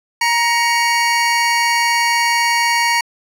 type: tone pair together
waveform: 25% pulse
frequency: 940 / 2242 Hz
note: A#5 / C#7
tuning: +14 / +19 cents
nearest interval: octave + minor third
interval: 1505 cents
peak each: -11 / -14 dBFS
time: 0.21-3.01 s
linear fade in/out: 5 ms
effects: low-pass 11000 Hz 12 dB/octave